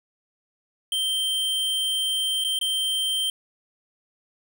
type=tone with dropouts; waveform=square; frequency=3136 Hz; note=G7; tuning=in tune; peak=-23 dBFS; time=0.92-3.3 s; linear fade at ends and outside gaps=2 ms; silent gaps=2.44-2.446 / 2.59-2.612 s; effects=none